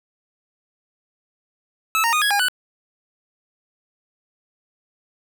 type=tone with pitch steps; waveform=25% pulse; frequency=1305 / 926 / 1234 / 1664 / 812 / 1489 Hz; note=E6 / A#5 / D#6 / G#6 / G#5 / F#6; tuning=-18 / -12 / -15 / +3 / -39 / +11 cents; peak=-13 dBFS; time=1.95-2.484 s; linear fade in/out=0 ms; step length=89 ms; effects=none